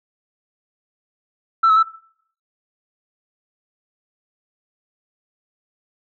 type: tone with pitch steps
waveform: sine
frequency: 1333 / 1290 / 1324 Hz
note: E6 / E6 / E6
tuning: +19 / -38 / +7 cents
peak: -9 dBFS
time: 1.63-1.831 s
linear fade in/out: 10 ms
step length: 67 ms
effects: noise-tail reverb RT60 0.6 s tail -20 dB re dry + tanh soft clip ceiling -8 dBFS